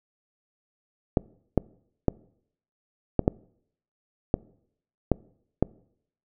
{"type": "clicks", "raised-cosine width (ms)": 2, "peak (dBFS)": -6, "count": 8, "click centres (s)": [1.172, 1.577, 2.083, 3.193, 3.279, 4.341, 5.117, 5.626], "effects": ["noise-tail reverb RT60 0.7 s tail -24 dB re dry"]}